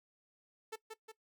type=tone with echo; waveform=sawtooth; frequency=441.6 Hz; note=A4; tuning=6 cents sharp; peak=-36 dBFS; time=0.72-0.76 s; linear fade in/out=10 ms; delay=180 ms; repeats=2; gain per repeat=-4 dB; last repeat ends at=1.12 s; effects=noise-tail reverb RT60 0.1 s tail -18 dB re dry